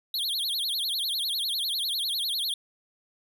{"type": "tone with vibrato", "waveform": "square", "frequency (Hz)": 3725, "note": "A#7", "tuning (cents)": -2, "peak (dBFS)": -27, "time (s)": [0.14, 2.54], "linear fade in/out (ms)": 2, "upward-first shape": "sine", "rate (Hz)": 10, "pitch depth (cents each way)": 280, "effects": []}